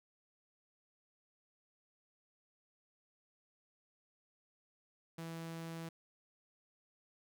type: tone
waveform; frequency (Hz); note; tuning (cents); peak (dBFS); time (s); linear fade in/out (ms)
sawtooth; 164.81; E3; 0; -39; 5.18-5.89; 5
effects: none